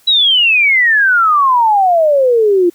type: exponential sweep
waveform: sine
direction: down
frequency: 3951 to 339.3 Hz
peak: -7 dBFS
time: 0.07-2.7 s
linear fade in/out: 10 ms
effects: white hiss -50 dBFS RMS until 2.74 s